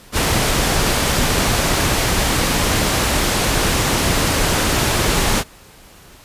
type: low-pass noise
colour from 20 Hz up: pink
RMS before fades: -17 dBFS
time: 0.12-5.44 s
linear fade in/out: 50 ms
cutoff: 12000 Hz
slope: 12 dB/octave
effects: pink hiss -44 dBFS RMS until 6.24 s + resampled to 32000 Hz